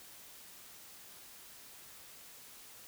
silence, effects white hiss -54 dBFS RMS until 2.87 s

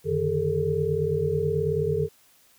sine tone cluster, 92 / 146 / 155.1 / 411.4 / 450.1 Hz, F#2 / D3 / D#3 / G#4 / A4, -9 / -10 / -5 / -16 / +39 cents, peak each -32 / -33 / -29 / -27 / -26 dBFS, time 0.04-2.09 s, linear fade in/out 50 ms, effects white hiss -59 dBFS RMS until 2.58 s

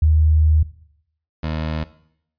sine / 20% pulse tone pair in turn, 77.78 / 78.46 Hz, D#2 / D#2, 0 / +15 cents, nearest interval unison, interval 15 cents, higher second, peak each -11 / -17 dBFS, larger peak first, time 0.02-0.63 / 1.43-1.84 s, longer first, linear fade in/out 5 ms, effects noise-tail reverb RT60 0.7 s tail -17 dB re dry + resampled to 11025 Hz

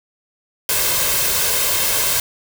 white noise with comb filter, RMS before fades -18 dBFS, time 0.69-2.2 s, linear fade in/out 2 ms, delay 1.9 ms, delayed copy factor +0.55, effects none

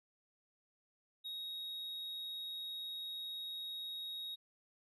triangle tone, 3771 Hz, A#7, 19 cents sharp, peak -40 dBFS, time 1.24-4.36 s, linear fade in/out 20 ms, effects resampled to 32000 Hz

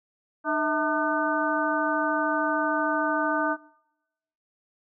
harmonic tone with a mistuned harmonic, 302.2 Hz, D4, 50 cents sharp, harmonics 1 / 2 / 3 / 4 / 5, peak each -29 / -29 / -29 / -29 / -29 dBFS, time 0.44-3.57 s, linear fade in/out 50 ms, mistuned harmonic 2, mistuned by +110 cents, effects noise-tail reverb RT60 0.9 s tail -23 dB re dry

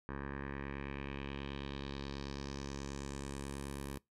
10% pulse tone with low-pass filter sweep, 69.3 Hz, C#2, in tune, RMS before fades -43 dBFS, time 0.09-3.98 s, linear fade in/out 0 ms, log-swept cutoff 1500 to 12000 Hz, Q 2.6, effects noise-tail reverb RT60 0.2 s tail -24 dB re dry

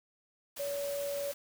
sine tone in noise, 567 Hz, C#5, 39 cents sharp, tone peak -33 dBFS, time 0.59-1.32 s, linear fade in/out 10 ms, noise white, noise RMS -44 dBFS, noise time 0.56-1.34 s, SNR +8 dB, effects none

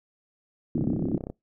white band-pass noise, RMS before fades -27 dBFS, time 0.75-1.18 s, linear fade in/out 2 ms, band 110 to 330 Hz, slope 48 dB/octave
click train, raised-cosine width 2 ms, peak -21 dBFS, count 18, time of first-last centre 0.78-1.3 s, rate 32.7 Hz
effects noise-tail reverb RT60 0.2 s tail -25 dB re dry

